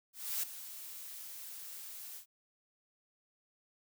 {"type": "noise with ADSR envelope", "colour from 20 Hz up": "blue", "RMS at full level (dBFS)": -34, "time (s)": [0.13, 2.26], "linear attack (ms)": 300, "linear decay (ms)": 9, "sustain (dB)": -13, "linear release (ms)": 96, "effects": []}